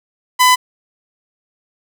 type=tone; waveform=sawtooth; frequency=1004 Hz; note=B5; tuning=28 cents sharp; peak=-4 dBFS; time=0.39-0.56 s; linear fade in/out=20 ms; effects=none